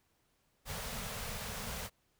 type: band-stop noise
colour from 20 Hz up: pink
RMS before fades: -41 dBFS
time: 0.65-1.9 s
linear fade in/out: 50 ms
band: 240 to 410 Hz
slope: 96 dB/octave
effects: pink hiss -75 dBFS RMS until 2.19 s